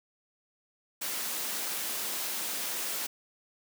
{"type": "high-pass noise", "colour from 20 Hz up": "white", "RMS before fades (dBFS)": -34, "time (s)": [1.01, 3.07], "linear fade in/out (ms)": 10, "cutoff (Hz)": 200, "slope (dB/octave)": 24, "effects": []}